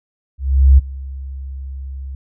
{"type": "tone with ADSR envelope", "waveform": "sine", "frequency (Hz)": 67.2, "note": "C2", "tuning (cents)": 47, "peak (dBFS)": -3, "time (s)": [0.38, 2.15], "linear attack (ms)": 400, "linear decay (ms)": 19, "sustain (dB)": -22, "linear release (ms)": 3, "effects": []}